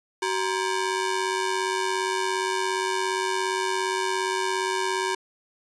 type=ring-modulated tone; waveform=sawtooth; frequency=659.3 Hz; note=E5; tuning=in tune; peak=-17 dBFS; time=0.22-5.15 s; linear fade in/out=5 ms; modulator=281 Hz; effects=resampled to 22050 Hz